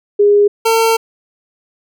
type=tone pair in turn; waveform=sine / 25% pulse; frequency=410 / 452.3 Hz; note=G#4 / A4; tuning=-22 / +48 cents; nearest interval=major second; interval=170 cents; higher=second; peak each=-6 dBFS; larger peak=neither; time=0.19-0.48 / 0.65-0.97 s; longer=second; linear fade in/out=10 ms; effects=none